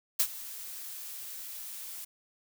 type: noise with ADSR envelope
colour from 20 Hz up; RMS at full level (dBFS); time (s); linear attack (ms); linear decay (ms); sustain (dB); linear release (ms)
blue; -24; 0.19-2.05; 10; 68; -18; 8
effects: none